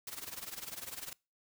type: noise with tremolo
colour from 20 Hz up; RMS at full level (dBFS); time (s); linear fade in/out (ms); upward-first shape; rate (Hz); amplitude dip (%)
white; -41; 0.07-1.13; 2; sine; 20; 80
effects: noise-tail reverb RT60 0.3 s tail -25 dB re dry